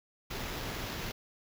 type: noise with sample-and-hold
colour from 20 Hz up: pink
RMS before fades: -38 dBFS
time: 0.3-1.12 s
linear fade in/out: 10 ms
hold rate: 8820 Hz
effects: none